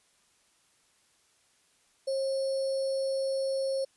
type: tone with sample-and-hold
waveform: sine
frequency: 538 Hz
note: C5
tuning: 48 cents sharp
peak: -27 dBFS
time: 2.07-3.85 s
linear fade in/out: 10 ms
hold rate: 4900 Hz
effects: white hiss -67 dBFS RMS until 3.96 s + resampled to 24000 Hz